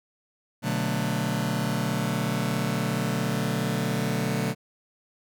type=chord; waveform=sawtooth; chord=B minor seventh; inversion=none; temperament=just; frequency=123.47 / 148.16 / 185.21 / 222.2 Hz; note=B2 / D3 / F#3 / A3; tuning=0 / +16 / +2 / +17 cents; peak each=-26 dBFS; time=0.62-4.55 s; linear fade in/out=50 ms; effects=none